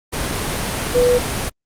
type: tone in noise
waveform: sine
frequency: 491.4 Hz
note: B4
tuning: 9 cents flat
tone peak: -11 dBFS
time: 0.94-1.19 s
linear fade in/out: 20 ms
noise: pink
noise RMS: -22 dBFS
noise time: 0.12-1.5 s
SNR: +8 dB
effects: low-pass 12000 Hz 12 dB/octave + Opus 32 kbps